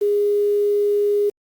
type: tone with quantisation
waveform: sine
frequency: 411.1 Hz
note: G#4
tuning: 18 cents flat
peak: -15 dBFS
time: 0.01-1.3 s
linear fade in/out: 10 ms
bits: 7
effects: Opus 48 kbps